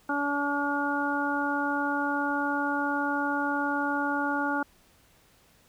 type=harmonic tone; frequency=286.2 Hz; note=D4; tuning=45 cents flat; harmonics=1 / 2 / 3 / 4 / 5; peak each=-30 / -36 / -31 / -36 / -30 dBFS; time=0.09-4.63 s; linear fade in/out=5 ms; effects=pink hiss -61 dBFS RMS until 5.68 s